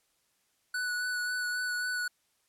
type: tone with vibrato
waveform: square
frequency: 1480 Hz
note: F#6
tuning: in tune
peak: -31 dBFS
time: 0.74-2.08 s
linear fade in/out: 5 ms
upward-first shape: sine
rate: 3.7 Hz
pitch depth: 16 cents each way
effects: white hiss -73 dBFS RMS until 2.48 s + low-pass 12000 Hz 12 dB/octave